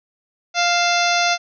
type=harmonic tone with a mistuned harmonic; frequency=698.5 Hz; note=F5; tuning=in tune; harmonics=1 / 2 / 3 / 4 / 5 / 6 / 7 / 8 / 9; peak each=-19 / -22 / -24 / -25 / -26 / -27 / -27 / -28 / -29 dBFS; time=0.54-1.38 s; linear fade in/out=50 ms; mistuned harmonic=4; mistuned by=-82 cents; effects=none